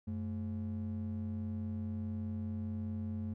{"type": "ring-modulated tone", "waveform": "triangle", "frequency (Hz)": 155.56, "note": "D#3", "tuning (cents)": 0, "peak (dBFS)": -30, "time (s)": [0.07, 3.34], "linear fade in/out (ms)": 10, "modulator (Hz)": 62.4, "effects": ["tanh soft clip ceiling -28 dBFS"]}